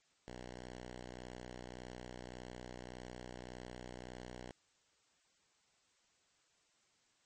5% pulse tone, 61.74 Hz, B1, in tune, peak -36 dBFS, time 0.28-4.51 s, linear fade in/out 0 ms, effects white hiss -74 dBFS RMS until 7.25 s + MP3 32 kbps

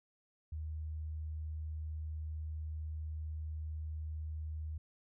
sine tone, 77.78 Hz, D#2, in tune, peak -38 dBFS, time 0.52-4.78 s, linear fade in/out 5 ms, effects none

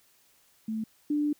sine tone pair in turn, 220 / 295.5 Hz, A3 / D4, 0 / +11 cents, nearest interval perfect fourth, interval 511 cents, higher second, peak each -29 / -24 dBFS, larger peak second, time 0.68-0.84 / 1.1-1.33 s, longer second, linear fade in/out 5 ms, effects white hiss -64 dBFS RMS until 1.39 s

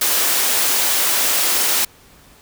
white high-pass noise, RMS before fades -17 dBFS, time 0.01-1.85 s, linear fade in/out 5 ms, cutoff 310 Hz, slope 12 dB/octave, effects pink hiss -48 dBFS RMS until 2.41 s

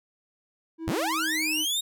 triangle tone with pitch glide, 325.5 to 310.3 Hz, E4 to D#4, -22 to -5 cents, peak -30 dBFS, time 0.78-1.66 s, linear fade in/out 50 ms, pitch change -83 cents, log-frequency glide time 0.97-1.52 s
sawtooth linear sweep, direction up, 35.05 to 3777 Hz, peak -22 dBFS, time 0.87-1.81 s, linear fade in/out 10 ms
effects none

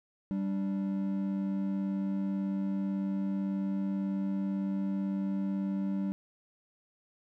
triangle tone pair together, 195.07 / 293.2 Hz, G3 / D4, -8 / -3 cents, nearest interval perfect fifth, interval 705 cents, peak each -28 / -36 dBFS, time 0.31-6.12 s, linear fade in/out 0 ms, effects none

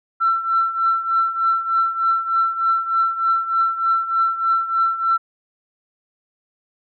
sine tone with tremolo, 1344 Hz, E6, 33 cents sharp, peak -12 dBFS, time 0.2-5.18 s, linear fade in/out 20 ms, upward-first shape triangle, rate 3.3 Hz, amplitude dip 80%, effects tanh soft clip ceiling -8 dBFS

